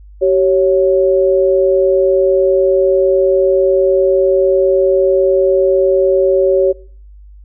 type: tone pair together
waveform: sine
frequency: 383.7 / 554.4 Hz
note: G4 / C#5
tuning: -37 / 0 cents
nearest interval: tritone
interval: 637 cents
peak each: -11 dBFS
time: 0.21-6.73 s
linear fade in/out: 20 ms
effects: noise-tail reverb RT60 0.5 s tail -21 dB re dry + added 50 Hz sine -35 dBFS peak until 7.44 s